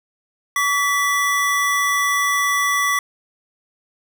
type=tone pair together; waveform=square; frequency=1138.8 / 1975.5 Hz; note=C#6 / B6; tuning=+46 / 0 cents; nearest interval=minor seventh; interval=954 cents; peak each=-20 dBFS; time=0.56-2.99 s; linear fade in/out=2 ms; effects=none